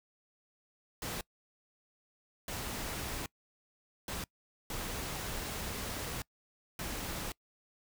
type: noise bursts at uneven times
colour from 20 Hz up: pink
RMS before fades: -39 dBFS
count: 5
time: 1.02-1.21 / 2.48-3.26 / 4.08-4.24 / 4.7-6.22 / 6.79-7.32 s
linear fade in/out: 2 ms
effects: noise-tail reverb RT60 0.1 s tail -24 dB re dry